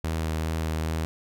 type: tone with vibrato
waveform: sawtooth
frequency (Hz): 79.8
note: D#2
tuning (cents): +44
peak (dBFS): -22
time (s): 0.04-1.05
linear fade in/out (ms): 0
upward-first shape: sine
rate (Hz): 2.5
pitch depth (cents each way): 15
effects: none